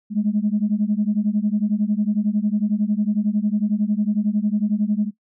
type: beating tone pair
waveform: sine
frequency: 204.5 / 215.5 Hz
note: G#3 / A3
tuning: -26 / -36 cents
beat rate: 11 Hz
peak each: -20 dBFS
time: 0.1-5.11 s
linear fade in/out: 50 ms
effects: noise-tail reverb RT60 0.1 s tail -18 dB re dry + tanh soft clip ceiling -10 dBFS